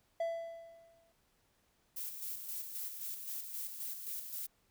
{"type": "tone with exponential decay", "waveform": "triangle", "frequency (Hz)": 667, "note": "E5", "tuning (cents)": 20, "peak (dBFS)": -29, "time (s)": [0.2, 1.12], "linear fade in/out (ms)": 5, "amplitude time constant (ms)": 200}
{"type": "noise with tremolo", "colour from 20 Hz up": "violet", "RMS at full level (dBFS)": -41, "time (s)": [1.96, 4.47], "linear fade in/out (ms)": 10, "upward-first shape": "square", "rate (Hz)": 3.8, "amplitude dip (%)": 45}
{"effects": ["pink hiss -74 dBFS RMS until 4.7 s"]}